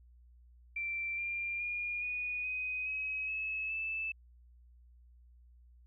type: tone with pitch steps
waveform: sine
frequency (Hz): 2349 / 2387 / 2426 / 2466 / 2506 / 2547 / 2588 / 2631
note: D7 / D7 / D#7 / D#7 / D#7 / D#7 / E7 / E7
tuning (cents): 0 / +28 / -44 / -16 / +12 / +40 / -32 / -4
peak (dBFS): -34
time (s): 0.76-4.12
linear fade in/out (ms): 5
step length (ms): 420
effects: added 60 Hz sine -57 dBFS peak until 5.86 s